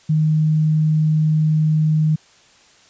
sine tone, 155.3 Hz, D#3, 3 cents flat, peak -13 dBFS, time 0.09-2.16 s, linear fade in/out 10 ms, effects white hiss -51 dBFS RMS until 2.89 s + resampled to 16000 Hz

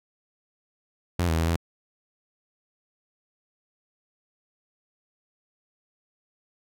sawtooth tone with pitch steps, 87.6 / 81 / 81.9 / 83.6 Hz, F2 / E2 / E2 / E2, +6 / -30 / -11 / +25 cents, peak -18 dBFS, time 1.19-1.562 s, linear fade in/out 5 ms, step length 93 ms, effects none

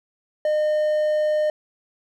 triangle tone, 609 Hz, D#5, 37 cents flat, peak -16 dBFS, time 0.45-1.5 s, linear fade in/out 2 ms, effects none

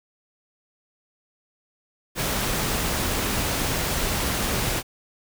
pink noise, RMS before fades -25 dBFS, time 2.15-4.83 s, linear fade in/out 50 ms, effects none

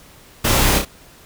pink noise with echo, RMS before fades -17 dBFS, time 0.44-0.79 s, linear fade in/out 10 ms, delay 31 ms, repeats 2, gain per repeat -5 dB, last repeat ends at 0.852 s, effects pink hiss -46 dBFS RMS until 1.25 s

